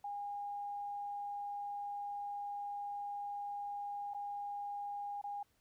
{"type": "tone with dropouts", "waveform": "sine", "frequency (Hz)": 814, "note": "G#5", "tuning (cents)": -35, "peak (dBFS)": -39, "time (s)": [0.04, 5.43], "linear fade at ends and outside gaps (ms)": 5, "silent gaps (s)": [[4.137, 4.145], [5.215, 5.239]], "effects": ["pink hiss -75 dBFS RMS until 5.6 s"]}